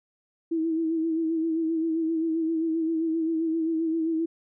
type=tone with vibrato; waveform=sine; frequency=324.6 Hz; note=E4; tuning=27 cents flat; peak=-23 dBFS; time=0.51-4.26 s; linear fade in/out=10 ms; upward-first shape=sine; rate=7.6 Hz; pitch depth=41 cents each way; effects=none